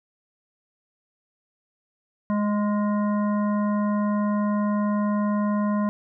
harmonic tone with a mistuned harmonic, 207.7 Hz, G#3, in tune, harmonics 1 / 3 / 5 / 7 / 9, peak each -21 / -31 / -31 / -42 / -44 dBFS, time 2.3-5.89 s, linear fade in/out 0 ms, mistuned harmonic 7, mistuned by -26 cents, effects none

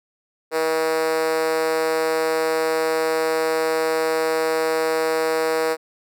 5% pulse tone with high-pass filter, 160 Hz, D#3, 49 cents sharp, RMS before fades -21 dBFS, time 0.51-5.77 s, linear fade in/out 50 ms, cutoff 440 Hz, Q 5.5, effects none

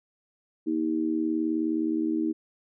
harmonic tone, 79.3 Hz, D#2, 33 cents sharp, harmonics 3 / 4 / 5, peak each -31 / -25 / -36 dBFS, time 0.66-2.33 s, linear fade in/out 20 ms, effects none

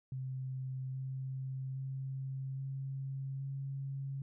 sine tone with pitch steps, 130.81 / 132.25 / 133.71 / 135.19 / 136.68 Hz, C3 / C3 / C3 / C#3 / C#3, 0 / +19 / +38 / -43 / -24 cents, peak -37 dBFS, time 0.12-4.22 s, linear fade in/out 2 ms, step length 820 ms, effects none

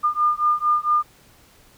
sine beating tone pair, 1206 / 1210.4 Hz, D6 / D#6, +46 / -48 cents, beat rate 4.4 Hz, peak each -20 dBFS, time 0.03-1.03 s, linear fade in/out 20 ms, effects pink hiss -53 dBFS RMS until 1.77 s

